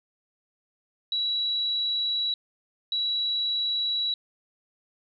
sine tone pair in turn, 3910 / 3910 Hz, B7 / B7, -18 / -18 cents, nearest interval unison, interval 0 cents, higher neither, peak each -24 dBFS, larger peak neither, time 1.12-2.34 / 2.92-4.14 s, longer neither, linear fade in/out 2 ms, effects none

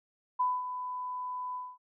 sine tone with ADSR envelope, 1000 Hz, B5, 21 cents sharp, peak -24 dBFS, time 0.39-1.78 s, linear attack 14 ms, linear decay 220 ms, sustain -10 dB, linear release 230 ms, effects none

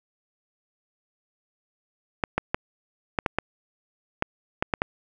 clicks, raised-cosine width 0.5 ms, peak -7 dBFS, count 10, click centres 2.238 / 2.38 / 2.545 / 3.188 / 3.262 / 3.386 / 4.224 / 4.625 / 4.738 / 4.819 s, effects none

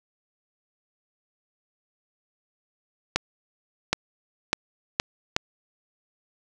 accelerating click train, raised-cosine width 0.2 ms, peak -3 dBFS, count 5, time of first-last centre 3.16-5.364 s, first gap 770 ms, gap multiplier 0.78, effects none

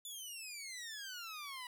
15% pulse exponential sweep, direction down, 3520 to 970 Hz, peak -38 dBFS, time 0.05-1.67 s, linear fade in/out 2 ms, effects none

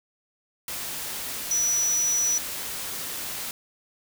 sine tone in noise, 5900 Hz, F#8, 6 cents flat, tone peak -21 dBFS, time 1.51-2.38 s, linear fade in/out 2 ms, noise white, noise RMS -33 dBFS, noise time 0.68-3.51 s, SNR +9 dB, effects none

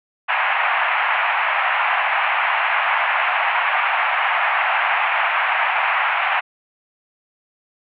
pink band-pass noise, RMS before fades -19 dBFS, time 0.28-6.41 s, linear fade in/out 20 ms, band 720 to 2700 Hz, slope 48 dB/octave, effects none

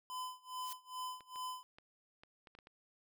square tone with tremolo, 1013 Hz, B5, 44 cents sharp, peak -40 dBFS, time 0.1-1.63 s, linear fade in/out 0 ms, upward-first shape sine, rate 2.4 Hz, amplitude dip 95%
blue noise with exponential growth, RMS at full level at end -44 dBFS, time 0.52-0.73 s, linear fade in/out 2 ms, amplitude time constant 45 ms
clicks, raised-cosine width 0.3 ms, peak -40 dBFS, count 8, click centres 1.207 / 1.359 / 1.785 / 2.235 / 2.472 / 2.551 / 2.588 / 2.671 s
effects none

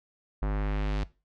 square tone with low-pass filter sweep, 50.8 Hz, G#1, 38 cents flat, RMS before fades -28 dBFS, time 0.42-1.04 s, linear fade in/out 5 ms, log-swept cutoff 1300 to 4500 Hz, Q 1.1, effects noise-tail reverb RT60 0.3 s tail -19 dB re dry

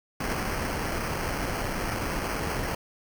pink noise with sample-and-hold, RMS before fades -30 dBFS, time 0.2-2.75 s, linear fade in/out 5 ms, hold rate 3675 Hz, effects none

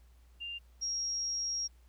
sine tone pair in turn, 2794 / 5604 Hz, F7 / F8, 0 / +5 cents, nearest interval octave, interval 1205 cents, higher second, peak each -38 / -32 dBFS, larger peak second, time 0.4-0.59 / 0.81-1.68 s, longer second, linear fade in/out 20 ms, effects added 60 Hz sine -57 dBFS peak until 1.88 s + pink hiss -71 dBFS RMS until 1.88 s

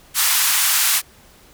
white band-pass noise, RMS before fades -17 dBFS, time 0.14-1.02 s, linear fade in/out 50 ms, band 950 to 16000 Hz, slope 24 dB/octave, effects pink hiss -49 dBFS RMS until 1.53 s

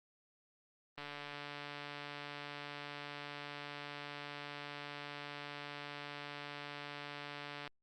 click train, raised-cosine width 0.3 ms, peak -29 dBFS, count 972, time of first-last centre 0.98-7.677 s, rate 145 Hz, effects Opus 32 kbps

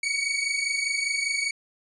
sawtooth tone pair together, 2234 / 2259 Hz, C#7 / C#7, +13 / +32 cents, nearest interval unison, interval 19 cents, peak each -24 dBFS, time 0.03-1.51 s, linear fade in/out 5 ms, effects resampled to 22050 Hz

